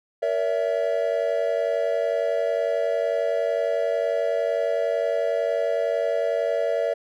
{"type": "chord", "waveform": "triangle", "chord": "A# diminished", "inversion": "none", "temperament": "equal with one note detuned", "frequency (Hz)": [466.2, 568.3, 659.3], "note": ["A#4", "C#5", "E5"], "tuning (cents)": [0, 43, 0], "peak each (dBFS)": [-25, -23, -23], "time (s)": [0.22, 6.94], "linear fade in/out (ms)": 10, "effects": []}